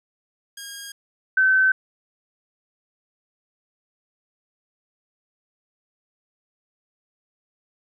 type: tone pair in turn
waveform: 10% pulse / sine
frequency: 1627 / 1532.2 Hz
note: G#6 / G6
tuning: -36 / -40 cents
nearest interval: minor second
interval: 104 cents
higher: first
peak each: -26 / -14 dBFS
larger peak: second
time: 0.57-0.92 / 1.37-1.72 s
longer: neither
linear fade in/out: 5 ms
effects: none